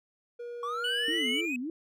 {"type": "tone with pitch glide", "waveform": "triangle", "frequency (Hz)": [478.3, 433.6], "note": ["A#4", "A4"], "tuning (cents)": [44, -25], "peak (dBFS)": -35, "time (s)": [0.39, 1.46], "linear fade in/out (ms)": 10, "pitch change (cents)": -169, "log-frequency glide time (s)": [1, 1.26]}
{"type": "linear sweep", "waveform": "triangle", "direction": "up", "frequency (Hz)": [1108.7, 2561], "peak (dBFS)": -30, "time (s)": [0.63, 1.56], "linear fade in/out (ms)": 2}
{"type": "tone", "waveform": "triangle", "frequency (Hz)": 2960, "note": "F#7", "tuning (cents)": 0, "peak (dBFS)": -28, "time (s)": [0.84, 1.41], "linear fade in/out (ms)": 5}
{"type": "tone with vibrato", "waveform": "sine", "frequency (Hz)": 289, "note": "D4", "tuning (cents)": -28, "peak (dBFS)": -32, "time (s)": [1.08, 1.7], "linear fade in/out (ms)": 2, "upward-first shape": "sine", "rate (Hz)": 3.5, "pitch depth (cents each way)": 300}
{"effects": []}